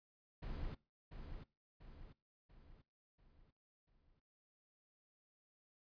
brown noise with echo, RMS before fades -44 dBFS, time 0.42-0.75 s, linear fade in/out 10 ms, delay 690 ms, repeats 5, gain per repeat -6 dB, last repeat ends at 4.2 s, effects noise-tail reverb RT60 0.3 s tail -21 dB re dry + resampled to 11025 Hz

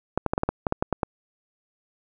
clicks, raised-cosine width 1 ms, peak -8 dBFS, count 11, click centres 0.176 / 0.263 / 0.335 / 0.379 / 0.434 / 0.49 / 0.668 / 0.724 / 0.825 / 0.927 / 1.032 s, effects none

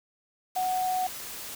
sine tone in noise, 740 Hz, F#5, in tune, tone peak -25 dBFS, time 0.56-1.07 s, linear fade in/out 5 ms, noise white, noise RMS -39 dBFS, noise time 0.55-1.55 s, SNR +11 dB, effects none

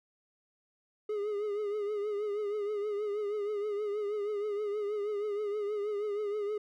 triangle tone with vibrato, 415.3 Hz, G#4, in tune, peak -29 dBFS, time 1.09-6.58 s, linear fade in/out 5 ms, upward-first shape triangle, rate 6.3 Hz, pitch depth 68 cents each way, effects none

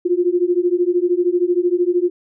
sine beating tone pair, 347.7 / 360.7 Hz, F4 / F#4, -8 / -44 cents, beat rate 13 Hz, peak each -17 dBFS, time 0.05-2.1 s, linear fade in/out 10 ms, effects none

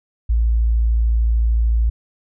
sine tone, 56.7 Hz, A#1, 47 cents flat, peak -13 dBFS, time 0.29-1.9 s, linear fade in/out 10 ms, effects none

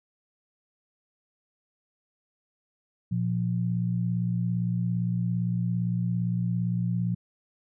sine tone pair together, 118.42 / 176 Hz, A#2 / F3, +28 / +14 cents, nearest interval perfect fifth, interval 686 cents, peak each -27 dBFS, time 3.11-7.15 s, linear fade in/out 10 ms, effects none

